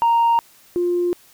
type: tone pair in turn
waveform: sine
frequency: 930 / 351.8 Hz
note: A#5 / F4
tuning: -4 / +13 cents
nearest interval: octave + perfect fourth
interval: 1683 cents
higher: first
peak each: -11 / -16 dBFS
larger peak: first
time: 0.02-0.39 / 0.76-1.13 s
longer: neither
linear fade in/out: 0 ms
effects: tanh soft clip ceiling -11 dBFS + white hiss -51 dBFS RMS until 1.33 s